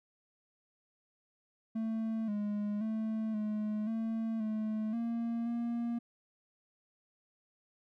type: tone with pitch steps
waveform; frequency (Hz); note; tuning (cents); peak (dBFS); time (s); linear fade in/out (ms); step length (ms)
triangle; 222.8 / 207.3 / 219.9 / 212.5 / 224.5 / 216.5 / 232.1 / 235.3; A3 / G#3 / A3 / G#3 / A3 / A3 / A#3 / A#3; +22 / -3 / -1 / +40 / +35 / -28 / -7 / +16; -30; 1.75-5.99; 10; 530
effects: none